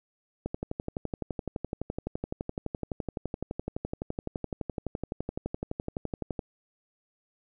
click train, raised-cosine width 2 ms, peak -18 dBFS, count 71, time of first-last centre 0.46-6.392 s, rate 11.8 Hz, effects none

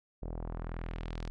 sawtooth tone with low-pass filter sweep, 41.2 Hz, E1, in tune, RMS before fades -39 dBFS, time 0.22-1.3 s, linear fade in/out 0 ms, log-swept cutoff 570 to 5800 Hz, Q 1.3, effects none

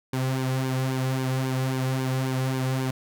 sawtooth tone with flanger, 130.81 Hz, C3, in tune, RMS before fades -26 dBFS, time 0.13-2.91 s, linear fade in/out 5 ms, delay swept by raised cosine 1.5 to 3.3 ms, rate 3.7 Hz, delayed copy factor -0.65, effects none

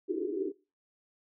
white band-pass noise, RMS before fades -33 dBFS, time 0.08-0.52 s, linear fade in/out 20 ms, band 300 to 420 Hz, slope 96 dB/octave, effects noise-tail reverb RT60 0.3 s tail -21 dB re dry

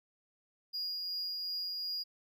triangle tone with tremolo, 4861 Hz, D#8, 41 cents flat, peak -33 dBFS, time 0.73-2.04 s, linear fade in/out 20 ms, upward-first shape triangle, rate 2.7 Hz, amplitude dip 25%, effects none

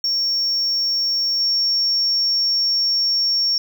triangle tone with level steps, 5500 Hz, F8, 27 cents flat, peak -15 / -13 dBFS, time 0.04-3.58 s, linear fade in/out 2 ms, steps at 1.4 s, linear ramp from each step 2 ms, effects tanh soft clip ceiling -13 dBFS + 9-bit

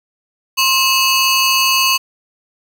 20% pulse ring-modulated tone, 1833 Hz, A#6, 30 cents flat, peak -3 dBFS, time 0.57-1.98 s, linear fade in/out 20 ms, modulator 775 Hz, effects 7-bit

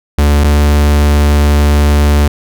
45% pulse tone pair in turn, 72.8 / 73.26 Hz, D2 / D2, -15 / -4 cents, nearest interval unison, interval 11 cents, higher second, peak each -6 dBFS, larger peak neither, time 0.18-0.44 / 0.44-2.28 s, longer second, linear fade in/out 5 ms, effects none

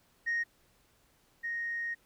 sine tone pair in turn, 1864.7 / 1864.7 Hz, A#6 / A#6, 0 / 0 cents, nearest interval unison, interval 0 cents, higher neither, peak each -27 / -32 dBFS, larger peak first, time 0.26-0.44 / 1.43-1.95 s, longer second, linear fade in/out 20 ms, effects tanh soft clip ceiling -26 dBFS + pink hiss -68 dBFS RMS until 2.05 s

